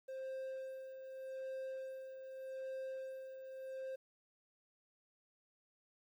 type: tone with tremolo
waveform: triangle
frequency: 527 Hz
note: C5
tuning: 12 cents sharp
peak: -39 dBFS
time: 0.08-3.96 s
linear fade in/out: 10 ms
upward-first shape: sine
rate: 0.83 Hz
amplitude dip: 55%
effects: 12-bit